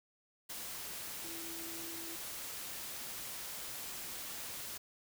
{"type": "tone in noise", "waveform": "sine", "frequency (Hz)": 331.8, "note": "E4", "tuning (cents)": 11, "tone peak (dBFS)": -49, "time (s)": [1.24, 2.16], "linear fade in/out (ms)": 10, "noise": "white", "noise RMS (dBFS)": -44, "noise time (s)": [0.49, 4.78], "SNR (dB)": -8, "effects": []}